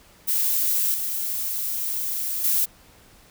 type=noise with level steps; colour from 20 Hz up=violet; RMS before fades=-22 / -27 / -21 dBFS; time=0.27-2.66 s; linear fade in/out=20 ms; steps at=0.94 / 2.44 s; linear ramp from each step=2 ms; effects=pink hiss -53 dBFS RMS until 3.3 s